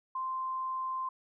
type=tone; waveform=sine; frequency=1043 Hz; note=C6; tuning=6 cents flat; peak=-32 dBFS; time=0.15-1.09 s; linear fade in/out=5 ms; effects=none